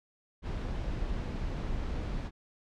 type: noise with amplitude modulation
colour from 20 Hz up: brown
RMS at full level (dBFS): -33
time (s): 0.42-2.31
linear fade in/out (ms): 50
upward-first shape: sine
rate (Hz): 279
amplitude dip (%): 25
effects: low-pass 5000 Hz 12 dB/octave